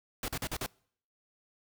pink noise bursts, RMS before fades -35 dBFS, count 5, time 0.23-0.662 s, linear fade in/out 2 ms, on 52 ms, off 43 ms, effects noise-tail reverb RT60 0.6 s tail -26 dB re dry

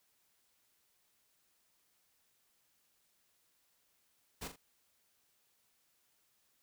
pink noise with echo, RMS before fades -43 dBFS, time 4.41-4.48 s, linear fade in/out 10 ms, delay 41 ms, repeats 2, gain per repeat -8 dB, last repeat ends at 4.562 s, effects white hiss -75 dBFS RMS until 6.62 s

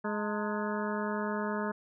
harmonic tone with a mistuned harmonic, 209.6 Hz, G#3, 16 cents sharp, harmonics 1 / 2 / 3 / 4 / 5 / 6 / 7 / 8, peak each -34 / -37 / -39 / -40 / -41 / -42 / -42 / -43 dBFS, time 0.04-1.72 s, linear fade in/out 10 ms, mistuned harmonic 4, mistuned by +120 cents, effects none

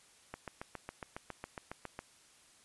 click train, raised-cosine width 0.5 ms, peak -26 dBFS, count 13, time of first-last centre 0.34-1.991 s, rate 7.27 Hz, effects white hiss -63 dBFS RMS until 2.64 s + resampled to 24000 Hz

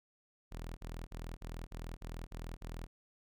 sawtooth tone bursts, 41.2 Hz, E1, in tune, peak -38 dBFS, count 8, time 0.51-2.87 s, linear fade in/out 20 ms, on 260 ms, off 40 ms, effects none

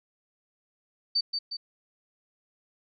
sine tone with echo, 4588 Hz, D8, 41 cents flat, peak -22 dBFS, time 1.15-1.21 s, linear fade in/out 10 ms, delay 180 ms, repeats 2, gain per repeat -5 dB, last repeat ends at 1.57 s, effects none

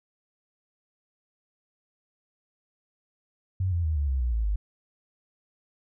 sine tone with pitch steps, 93.5 / 85.74 / 78.62 / 72.1 / 66.11 / 60.63 / 55.6 / 50.98 Hz, F#2 / F2 / D#2 / D2 / C2 / B1 / A1 / G#1, +19 / -31 / +19 / -31 / +19 / -31 / +19 / -31 cents, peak -23 dBFS, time 3.6-4.56 s, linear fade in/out 5 ms, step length 120 ms, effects none

